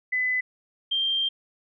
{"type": "tone pair in turn", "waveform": "sine", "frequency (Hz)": [2009, 3173], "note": ["B6", "G7"], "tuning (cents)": [29, 20], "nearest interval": "minor sixth", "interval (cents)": 791, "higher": "second", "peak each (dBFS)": -22, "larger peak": "neither", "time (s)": [[0.12, 0.41], [0.91, 1.29]], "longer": "second", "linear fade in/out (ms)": 10, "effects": []}